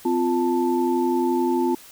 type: tone cluster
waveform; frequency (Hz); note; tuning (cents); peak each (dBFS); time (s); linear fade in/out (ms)
sine; 256.5 / 348 / 881; C4 / F4 / A5; -34 / -6 / +2; -23 / -21 / -26; 0.05-1.75; 5
effects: white hiss -46 dBFS RMS until 1.91 s